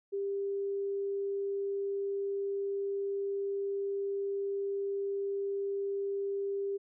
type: tone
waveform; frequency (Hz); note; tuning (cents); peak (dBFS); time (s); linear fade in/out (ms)
sine; 397.2; G4; +23; -31; 0.12-6.78; 20
effects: none